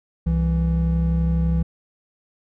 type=tone pair together; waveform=triangle; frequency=65.9 / 165.67 Hz; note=C2 / E3; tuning=+13 / +9 cents; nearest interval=octave + major third; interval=1596 cents; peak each=-18 dBFS; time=0.26-1.63 s; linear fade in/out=10 ms; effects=none